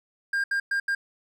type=tone bursts at uneven times; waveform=triangle; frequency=1604 Hz; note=G6; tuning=39 cents sharp; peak=-21 dBFS; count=4; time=0.33-0.44 / 0.51-0.6 / 0.71-0.8 / 0.88-0.95 s; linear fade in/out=5 ms; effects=none